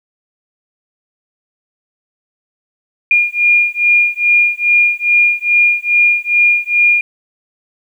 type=beating tone pair; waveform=sine; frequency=2418 / 2420.4 Hz; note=D7 / D#7; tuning=+50 / -48 cents; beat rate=2.4 Hz; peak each=-12 dBFS; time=3.11-7.01 s; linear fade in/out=2 ms; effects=8-bit